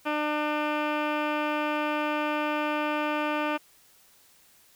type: tone with low-pass filter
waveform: 15% pulse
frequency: 300 Hz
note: D4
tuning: 37 cents sharp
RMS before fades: -28 dBFS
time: 0.05-3.58 s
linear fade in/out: 20 ms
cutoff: 2200 Hz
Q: 3.7
effects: white hiss -59 dBFS RMS until 4.75 s